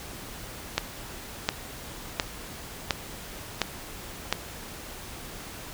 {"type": "click train", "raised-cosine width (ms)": 0.2, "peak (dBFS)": -5, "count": 6, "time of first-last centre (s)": [0.78, 4.326], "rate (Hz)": 1.41, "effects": ["pink hiss -41 dBFS RMS until 5.73 s"]}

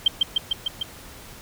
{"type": "tone with echo", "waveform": "sine", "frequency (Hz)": 3145, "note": "G7", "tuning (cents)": 5, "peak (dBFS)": -12, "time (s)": [0.06, 0.08], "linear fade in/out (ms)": 5, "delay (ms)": 150, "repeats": 5, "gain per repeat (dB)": -2, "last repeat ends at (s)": 0.83, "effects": ["pink hiss -43 dBFS RMS until 1.41 s"]}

